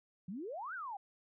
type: exponential two-way sweep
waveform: sine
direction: up then down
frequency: 168.4 to 1600 to 761 Hz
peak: -40 dBFS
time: 0.28-0.97 s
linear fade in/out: 5 ms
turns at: 0.74 s
effects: none